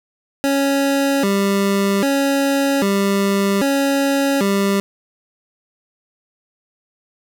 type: tone with vibrato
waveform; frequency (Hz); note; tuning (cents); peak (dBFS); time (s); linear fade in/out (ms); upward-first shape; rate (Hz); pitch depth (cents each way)
25% pulse; 234.3; A#3; +9; -11; 0.44-4.8; 0; square; 0.63; 290
effects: none